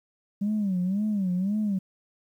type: tone with vibrato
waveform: sine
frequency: 196 Hz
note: G3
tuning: in tune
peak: -22 dBFS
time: 0.41-1.79 s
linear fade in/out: 10 ms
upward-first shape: sine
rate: 1.9 Hz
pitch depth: 160 cents each way
effects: tanh soft clip ceiling -20 dBFS + 10-bit

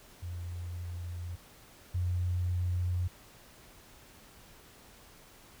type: tone pair in turn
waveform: sine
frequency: 87.3 / 89.24 Hz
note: F2 / F2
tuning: 0 / +38 cents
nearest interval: unison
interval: 38 cents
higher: second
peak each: -36 / -28 dBFS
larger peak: second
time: 0.22-1.36 / 1.94-3.08 s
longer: neither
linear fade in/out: 10 ms
effects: pink hiss -56 dBFS RMS until 5.6 s

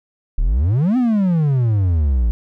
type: exponential two-way sweep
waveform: triangle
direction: up then down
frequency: 32.18 to 261.6 to 54.2 Hz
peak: -11 dBFS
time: 0.38-2.31 s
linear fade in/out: 0 ms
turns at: 0.97 s
effects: none

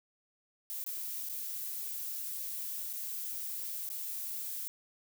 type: noise with dropouts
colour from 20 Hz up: violet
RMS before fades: -39 dBFS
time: 0.7-4.68 s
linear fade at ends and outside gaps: 0 ms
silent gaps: 0.84-0.864 / 1.288-1.296 / 2.93-2.935 / 3.89-3.901 s
effects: none

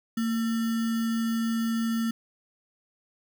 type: tone with sample-and-hold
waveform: sine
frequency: 228.1 Hz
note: A#3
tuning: 37 cents flat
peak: -24 dBFS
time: 0.17-2.11 s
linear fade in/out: 5 ms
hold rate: 1575 Hz
effects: none

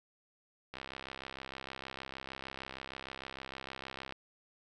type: click train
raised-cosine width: 0.3 ms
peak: -26 dBFS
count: 226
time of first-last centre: 0.74-4.123 s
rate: 66.5 Hz
effects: none

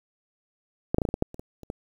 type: clicks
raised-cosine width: 2 ms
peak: -9 / -7 / -12 / -11 / -15 / -13 / -8 / -27 / -23 / -29 / -19 dBFS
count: 11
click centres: 0.945 / 0.984 / 1.018 / 1.052 / 1.089 / 1.141 / 1.224 / 1.344 / 1.395 / 1.633 / 1.701 s
effects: 8-bit

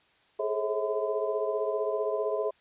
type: tone cluster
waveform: sine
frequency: 418.3 / 433.7 / 540 / 646 / 1014 Hz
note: G#4 / A4 / C#5 / E5 / B5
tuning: +12 / -25 / -45 / -35 / +45 cents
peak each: -31 / -34 / -34 / -32 / -38 dBFS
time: 0.39-2.51 s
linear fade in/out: 10 ms
effects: white hiss -64 dBFS RMS until 2.6 s + resampled to 8000 Hz

